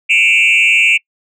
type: tone with frequency modulation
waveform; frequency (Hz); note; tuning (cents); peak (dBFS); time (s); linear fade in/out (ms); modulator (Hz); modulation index
sine; 2521; D#7; +22; -5; 0.09-0.98; 20; 110; 2.4
effects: noise-tail reverb RT60 0.1 s tail -26 dB re dry + tanh soft clip ceiling -6 dBFS